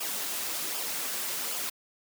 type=noise with flanger; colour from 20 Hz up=white; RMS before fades=-33 dBFS; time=0-1.7 s; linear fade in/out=10 ms; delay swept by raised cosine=0.5 to 6.5 ms; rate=1.3 Hz; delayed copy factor=-0.5; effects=high-pass 200 Hz 12 dB/octave